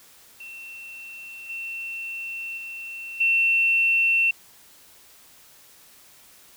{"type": "tone with level steps", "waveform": "sine", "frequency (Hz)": 2700, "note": "E7", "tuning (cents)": 41, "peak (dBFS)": [-37, -30, -33, -17], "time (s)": [0.4, 4.31], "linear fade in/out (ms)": 5, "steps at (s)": [1.49, 2.57, 3.2], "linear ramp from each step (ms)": 10, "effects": ["white hiss -52 dBFS RMS until 6.56 s"]}